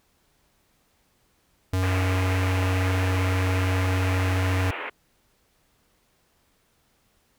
square tone, 93 Hz, F#2, 9 cents sharp, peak -22 dBFS, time 1.73-4.71 s, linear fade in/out 5 ms
white band-pass noise, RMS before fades -33 dBFS, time 1.82-4.9 s, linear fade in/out 10 ms, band 290 to 2700 Hz, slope 48 dB/octave
effects pink hiss -66 dBFS RMS until 7.38 s

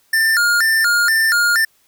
square tone with vibrato, 1593 Hz, G6, 27 cents sharp, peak -13 dBFS, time 0.13-1.65 s, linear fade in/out 5 ms, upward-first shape square, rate 2.1 Hz, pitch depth 200 cents each way, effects white hiss -58 dBFS RMS until 1.87 s

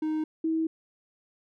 triangle / sine tone pair in turn, 311.1 / 321.9 Hz, D#4 / E4, 0 / -41 cents, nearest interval minor second, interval 59 cents, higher second, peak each -24 dBFS, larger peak neither, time 0.02-0.24 / 0.44-0.67 s, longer second, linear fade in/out 5 ms, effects none

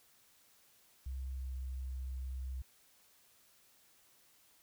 sine tone with pitch glide, 65.41 to 64.77 Hz, C2 to C2, 0 to -17 cents, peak -38 dBFS, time 1.06-2.62 s, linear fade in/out 5 ms, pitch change -17 cents, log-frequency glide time 1.32-1.61 s, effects white hiss -67 dBFS RMS until 4.62 s

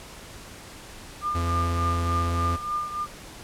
sine tone with tremolo, 1203 Hz, D6, 41 cents sharp, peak -23 dBFS, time 1.21-3.07 s, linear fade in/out 50 ms, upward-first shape triangle, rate 3.4 Hz, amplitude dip 75%
45% pulse tone, 85.2 Hz, F2, 42 cents flat, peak -24 dBFS, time 1.34-2.57 s, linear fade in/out 20 ms
effects pink hiss -43 dBFS RMS until 3.43 s + low-pass 11000 Hz 12 dB/octave

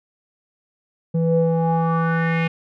square tone with low-pass filter sweep, 164.81 Hz, E3, in tune, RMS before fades -19 dBFS, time 1.14-2.48 s, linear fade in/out 10 ms, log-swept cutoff 360 to 2500 Hz, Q 4.3, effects none

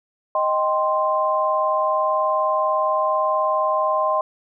sine chord, C minor, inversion first, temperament equal, 622.3 / 784 / 1046.5 Hz, Eb5 / G5 / C6, 0 / 0 / 0 cents, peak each -21 / -26 / -20 dBFS, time 0.35-4.21 s, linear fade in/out 2 ms, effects none

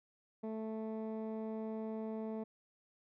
15% pulse tone with low-pass filter, 219.8 Hz, A3, 2 cents flat, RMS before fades -41 dBFS, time 0.43-2.44 s, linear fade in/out 10 ms, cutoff 640 Hz, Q 0.5, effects none

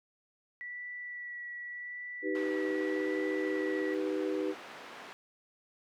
sine tone with vibrato, 1952 Hz, B6, 21 cents flat, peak -39 dBFS, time 0.61-3.94 s, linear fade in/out 0 ms, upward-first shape sine, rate 0.85 Hz, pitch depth 13 cents each way
sine chord, Eb augmented, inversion none, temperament equal with one note detuned, 311.1 / 387.5 / 493.9 Hz, Eb4 / G4 / B4, 0 / -20 / 0 cents, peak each -34 / -34 / -36 dBFS, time 2.22-4.55 s, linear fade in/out 50 ms
white band-pass noise, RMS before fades -48 dBFS, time 2.35-5.13 s, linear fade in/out 0 ms, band 250 to 1900 Hz, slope 12 dB/octave
effects none

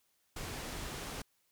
pink low-pass noise, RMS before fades -42 dBFS, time 0.36-1.22 s, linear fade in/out 5 ms, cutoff 11000 Hz, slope 12 dB/octave, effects white hiss -75 dBFS RMS until 1.51 s

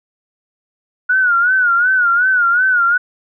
sine tone with vibrato, 1454 Hz, F#6, 31 cents flat, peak -10 dBFS, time 1.09-2.98 s, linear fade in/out 10 ms, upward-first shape sine, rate 2.7 Hz, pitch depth 98 cents each way, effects none

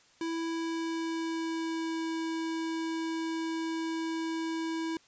square tone with pitch glide, 329.6 to 325.8 Hz, E4 to E4, 0 to -20 cents, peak -32 dBFS, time 0.21-4.97 s, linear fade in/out 2 ms, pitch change -20 cents, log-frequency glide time 0.47-2.07 s, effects white hiss -62 dBFS RMS until 5.07 s + resampled to 16000 Hz

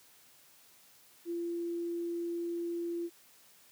sine tone, 341.8 Hz, F4, 37 cents flat, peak -33 dBFS, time 1.25-3.1 s, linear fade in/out 50 ms, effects white hiss -61 dBFS RMS until 3.71 s + high-pass 100 Hz 12 dB/octave

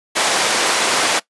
pink band-pass noise, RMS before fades -17 dBFS, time 0.15-1.2 s, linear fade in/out 20 ms, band 520 to 10000 Hz, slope 12 dB/octave, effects noise-tail reverb RT60 0.1 s tail -19 dB re dry + resampled to 24000 Hz

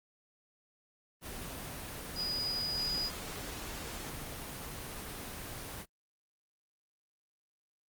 sine tone in noise, 4930 Hz, D#8, 17 cents flat, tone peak -32 dBFS, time 2.15-3.11 s, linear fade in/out 50 ms, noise pink, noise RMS -42 dBFS, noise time 1.21-5.86 s, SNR +7 dB, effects Opus 24 kbps

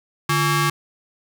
sawtooth ring-modulated tone, 493.9 Hz, B4, in tune, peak -10 dBFS, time 0.29-0.7 s, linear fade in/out 5 ms, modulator 641 Hz, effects none

